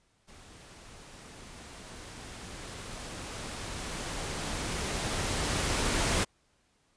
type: noise with level ramp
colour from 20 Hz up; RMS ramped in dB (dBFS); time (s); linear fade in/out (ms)
pink; -53 to -27; 0.27-6.25; 20
effects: pink hiss -70 dBFS RMS until 6.96 s + resampled to 22050 Hz